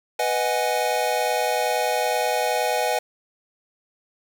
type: chord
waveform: square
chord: G# minor seventh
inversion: first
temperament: equal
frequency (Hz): 493.9 / 622.3 / 740 / 830.6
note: B4 / D#5 / F#5 / G#5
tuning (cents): 0 / 0 / 0 / 0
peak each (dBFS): -27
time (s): 0.19-2.99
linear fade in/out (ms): 5
effects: none